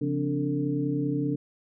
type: tone cluster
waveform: sine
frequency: 138.8 / 173.8 / 259 / 289.4 / 450.7 Hz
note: C#3 / F3 / C4 / D4 / A4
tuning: +3 / -8 / -17 / -25 / +42 cents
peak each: -30 / -36 / -35 / -27 / -35 dBFS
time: 0.01-1.36 s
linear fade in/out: 10 ms
effects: none